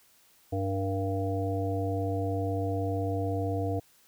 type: harmonic tone with a mistuned harmonic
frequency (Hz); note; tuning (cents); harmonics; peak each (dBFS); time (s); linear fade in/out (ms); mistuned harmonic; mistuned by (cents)
98; G2; 0; 1 / 3 / 5 / 7 / 8; -30 / -34 / -34 / -35 / -47; 0.52-3.8; 10; 5; -56
effects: white hiss -62 dBFS RMS until 4.07 s